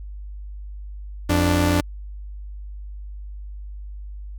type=tone pair together; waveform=sawtooth; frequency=87.42 / 293.7 Hz; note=F2 / D4; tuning=+2 / 0 cents; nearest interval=octave + major sixth; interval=2098 cents; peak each=-15 / -16 dBFS; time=1.29-1.81 s; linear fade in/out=10 ms; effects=added 50 Hz sine -32 dBFS peak until 4.38 s